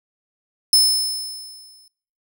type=tone with exponential decay; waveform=sawtooth; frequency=5240 Hz; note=E8; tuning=11 cents flat; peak=-7 dBFS; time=0.73-1.88 s; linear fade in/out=2 ms; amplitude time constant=250 ms; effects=noise-tail reverb RT60 0.6 s tail -23 dB re dry